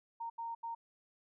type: tone bursts at uneven times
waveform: sine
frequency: 924 Hz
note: A#5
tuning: 16 cents flat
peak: -38 dBFS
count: 3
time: 0.2-0.3 / 0.38-0.55 / 0.63-0.75 s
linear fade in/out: 10 ms
effects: none